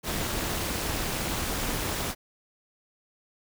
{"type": "noise with amplitude modulation", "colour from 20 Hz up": "pink", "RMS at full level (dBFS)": -27, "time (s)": [0.03, 2.15], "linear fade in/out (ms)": 50, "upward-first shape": "sine", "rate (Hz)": 254, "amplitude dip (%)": 70, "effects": []}